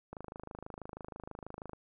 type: click train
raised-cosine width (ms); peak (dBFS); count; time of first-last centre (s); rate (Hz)
1; -29; 43; 0.13-1.733; 26.2
effects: none